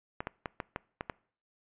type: clicks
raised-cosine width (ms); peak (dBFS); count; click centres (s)
0.5; -19; 7; 0.205 / 0.271 / 0.458 / 0.602 / 0.761 / 1.009 / 1.098
effects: noise-tail reverb RT60 0.5 s tail -23 dB re dry + resampled to 8000 Hz